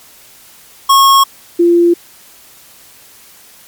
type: tone pair in turn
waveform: square / sine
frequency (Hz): 1093 / 344.3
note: C#6 / F4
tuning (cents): -25 / -25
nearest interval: octave + minor sixth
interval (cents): 2000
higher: first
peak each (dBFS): -5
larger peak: neither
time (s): 0.89-1.24 / 1.59-1.94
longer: neither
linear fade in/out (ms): 10
effects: white hiss -41 dBFS RMS until 3.67 s + MP3 96 kbps